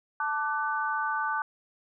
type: chord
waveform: sine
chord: D major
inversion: second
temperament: equal with one note detuned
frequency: 880 / 1174.7 / 1502.4 Hz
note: A5 / D6 / F#6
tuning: 0 / 0 / +26 cents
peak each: -31 dBFS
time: 0.2-1.42 s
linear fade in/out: 2 ms
effects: none